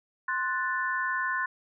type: chord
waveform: sine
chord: F# diminished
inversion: second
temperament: equal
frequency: 1046.5 / 1480 / 1760 Hz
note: C6 / F#6 / A6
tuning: 0 / 0 / 0 cents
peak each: -31 dBFS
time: 0.28-1.46 s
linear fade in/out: 5 ms
effects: none